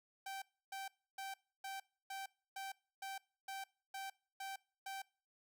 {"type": "tone bursts", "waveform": "sawtooth", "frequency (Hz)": 778, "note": "G5", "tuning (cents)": -13, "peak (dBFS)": -40, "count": 11, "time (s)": [0.26, 5.02], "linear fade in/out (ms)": 5, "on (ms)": 160, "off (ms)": 300, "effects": ["noise-tail reverb RT60 0.4 s tail -24 dB re dry"]}